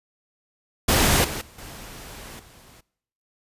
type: noise with level steps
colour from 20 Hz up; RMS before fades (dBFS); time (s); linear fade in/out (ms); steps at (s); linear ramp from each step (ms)
pink; -18 / -30 / -49 / -40 / -50; 0.88-2.81; 10; 1.24 / 1.41 / 1.58 / 2.39; 5
effects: noise-tail reverb RT60 0.7 s tail -22 dB re dry + resampled to 32000 Hz